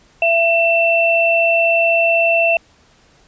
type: tone pair together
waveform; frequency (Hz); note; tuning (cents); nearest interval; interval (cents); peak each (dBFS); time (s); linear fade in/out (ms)
sine; 670 / 2682; E5 / E7; +28 / +29; 2 octaves; 2401; -14; 0.22-2.57; 2
effects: pink hiss -52 dBFS RMS until 3.27 s + resampled to 16000 Hz